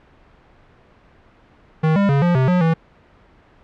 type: tone with pitch steps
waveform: square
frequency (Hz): 157.6 / 200 / 139.6 / 174.7 / 130.4 / 180 / 163.3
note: D#3 / G3 / C#3 / F3 / C3 / F#3 / E3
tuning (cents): +23 / +35 / +13 / +1 / -5 / -47 / -16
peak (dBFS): -14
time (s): 1.83-2.74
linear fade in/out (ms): 10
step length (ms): 130
effects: pink hiss -51 dBFS RMS until 3.63 s + low-pass 2000 Hz 12 dB/octave